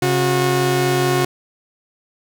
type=tone pair together; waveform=sawtooth; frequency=136.01 / 363.1 Hz; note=C#3 / F#4; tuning=-33 / -33 cents; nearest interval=octave + perfect fourth; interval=1700 cents; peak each=-15 / -13 dBFS; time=0.02-1.25 s; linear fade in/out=5 ms; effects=none